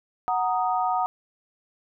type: chord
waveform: sine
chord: D# minor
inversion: first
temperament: equal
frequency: 740 / 932.3 / 1244.5 Hz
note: F#5 / A#5 / D#6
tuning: 0 / 0 / 0 cents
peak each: -24 / -27 / -28 dBFS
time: 0.28-1.06 s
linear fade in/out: 0 ms
effects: none